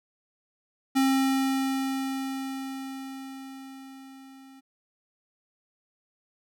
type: tone with level ramp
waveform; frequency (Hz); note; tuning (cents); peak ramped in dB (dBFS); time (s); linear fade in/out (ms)
square; 267.6; C4; +39; -20 to -49; 0.95-4.61; 20
effects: none